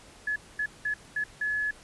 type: tone bursts at uneven times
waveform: sine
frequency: 1705 Hz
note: G#6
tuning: 45 cents sharp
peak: -26 dBFS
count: 5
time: 0.27-0.36 / 0.59-0.66 / 0.85-0.94 / 1.16-1.24 / 1.41-1.71 s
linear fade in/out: 5 ms
effects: pink hiss -52 dBFS RMS until 1.83 s + resampled to 24000 Hz